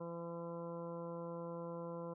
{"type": "harmonic tone", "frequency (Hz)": 169.4, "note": "E3", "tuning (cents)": 48, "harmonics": [1, 2, 3, 4, 5, 6, 7, 8], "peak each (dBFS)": [-47, -51, -45, -59, -59, -52, -64, -61], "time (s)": [0, 2.14], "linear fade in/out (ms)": 10, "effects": []}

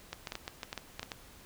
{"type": "clicks", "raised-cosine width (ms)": 0.2, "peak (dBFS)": -20, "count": 11, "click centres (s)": [0.13, 0.272, 0.321, 0.354, 0.479, 0.632, 0.729, 0.777, 0.995, 1.03, 1.118], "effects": ["pink hiss -55 dBFS RMS until 1.45 s"]}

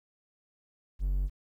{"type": "tone", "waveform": "triangle", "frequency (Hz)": 47.03, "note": "F#1", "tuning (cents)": 29, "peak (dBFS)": -24, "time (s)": [0.99, 1.3], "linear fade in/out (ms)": 50, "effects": ["11-bit"]}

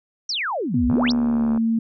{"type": "exponential two-way sweep", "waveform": "sine", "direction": "down then up", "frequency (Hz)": [5920, 55, 5920], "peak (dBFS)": -22, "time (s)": [0.29, 1.12], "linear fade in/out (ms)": 5, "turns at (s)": 0.87}
{"type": "tone with pitch glide", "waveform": "sine", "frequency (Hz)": [244.5, 226.8], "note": ["B3", "A#3"], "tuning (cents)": [-17, -47], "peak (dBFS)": -17, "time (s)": [0.74, 1.79], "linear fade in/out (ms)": 5, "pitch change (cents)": -130, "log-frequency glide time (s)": [1.03, 1.52]}
{"type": "click train", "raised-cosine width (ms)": 1, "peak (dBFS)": -18, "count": 50, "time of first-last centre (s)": [0.9, 1.575], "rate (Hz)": 72.6}
{"effects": []}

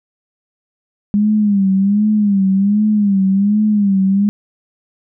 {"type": "tone with vibrato", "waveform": "sine", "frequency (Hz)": 202.2, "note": "G#3", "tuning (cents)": -46, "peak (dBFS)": -10, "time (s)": [1.14, 4.29], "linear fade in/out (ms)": 0, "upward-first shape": "sine", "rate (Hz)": 1.3, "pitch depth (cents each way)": 97, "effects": []}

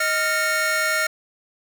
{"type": "tone cluster", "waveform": "45% pulse", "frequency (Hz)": [627, 1394, 1831, 2210], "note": ["D#5", "F6", "A#6", "C#7"], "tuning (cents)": [13, -4, -32, -6], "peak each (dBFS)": [-27, -23, -25, -27], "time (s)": [0, 1.07], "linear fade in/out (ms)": 5, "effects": []}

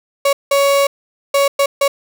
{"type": "tone bursts at uneven times", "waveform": "35% pulse", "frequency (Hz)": 559, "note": "C#5", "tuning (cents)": 14, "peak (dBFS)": -9, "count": 5, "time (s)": [[0.25, 0.33], [0.51, 0.87], [1.34, 1.48], [1.59, 1.66], [1.81, 1.88]], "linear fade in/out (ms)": 5, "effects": []}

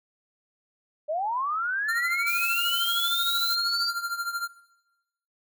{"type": "linear sweep", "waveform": "sine", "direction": "up", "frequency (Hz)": [581, 4699], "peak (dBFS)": -25, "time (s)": [1.08, 3.91], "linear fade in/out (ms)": 20}
{"type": "tone with tremolo", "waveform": "square", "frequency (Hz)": 1388, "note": "F6", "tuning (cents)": -11, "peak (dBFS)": -26, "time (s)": [1.88, 4.48], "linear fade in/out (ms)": 10, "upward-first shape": "triangle", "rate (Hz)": 13, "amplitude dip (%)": 80}
{"type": "noise", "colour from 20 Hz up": "violet", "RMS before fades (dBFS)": -33, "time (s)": [2.26, 3.56], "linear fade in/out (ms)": 20}
{"effects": ["noise-tail reverb RT60 1.0 s tail -18 dB re dry"]}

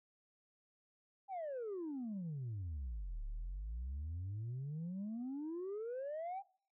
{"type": "exponential two-way sweep", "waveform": "sine", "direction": "down then up", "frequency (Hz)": [810, 34.65, 810], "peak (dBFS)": -38, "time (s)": [1.28, 6.43], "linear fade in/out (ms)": 50, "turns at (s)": 3.24, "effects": ["noise-tail reverb RT60 0.5 s tail -22 dB re dry", "tanh soft clip ceiling -38 dBFS"]}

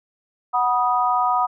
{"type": "chord", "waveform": "sine", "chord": "B major", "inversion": "second", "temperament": "equal with one note detuned", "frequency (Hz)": [740, 974.7, 1244.5], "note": ["F#5", "B5", "D#6"], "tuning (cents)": [0, -23, 0], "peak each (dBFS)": -21, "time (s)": [0.53, 1.47], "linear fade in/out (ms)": 20, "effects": []}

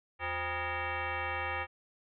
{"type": "tone with frequency modulation", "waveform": "sine", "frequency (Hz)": 523.3, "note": "C5", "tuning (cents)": 0, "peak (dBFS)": -32, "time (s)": [0.19, 1.67], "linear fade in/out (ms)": 50, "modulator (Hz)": 441, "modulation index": 4.7, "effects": []}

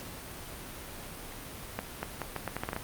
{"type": "accelerating click train", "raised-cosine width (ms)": 0.5, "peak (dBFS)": -17, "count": 10, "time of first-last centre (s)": [1.79, 2.764], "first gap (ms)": 240, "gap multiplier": 0.78, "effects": ["pink hiss -43 dBFS RMS until 2.83 s", "Opus 48 kbps"]}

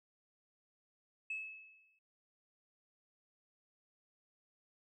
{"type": "tone with exponential decay", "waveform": "sine", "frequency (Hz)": 2595, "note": "E7", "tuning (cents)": -28, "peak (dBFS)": -35, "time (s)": [1.3, 1.99], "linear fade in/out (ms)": 5, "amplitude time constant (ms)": 150, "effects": ["tanh soft clip ceiling -33 dBFS"]}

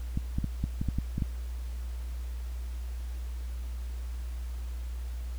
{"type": "clicks", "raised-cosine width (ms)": 5, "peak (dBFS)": -17, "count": 9, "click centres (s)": [0.174, 0.385, 0.443, 0.64, 0.815, 0.887, 0.986, 1.181, 1.222], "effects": ["added 60 Hz sine -33 dBFS peak until 5.38 s", "pink hiss -54 dBFS RMS until 5.38 s"]}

